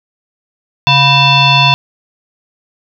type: tone with frequency modulation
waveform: sine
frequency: 1827 Hz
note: A#6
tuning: 35 cents flat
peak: -5 dBFS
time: 0.87-1.74 s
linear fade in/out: 0 ms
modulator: 844 Hz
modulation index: 2.5
effects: none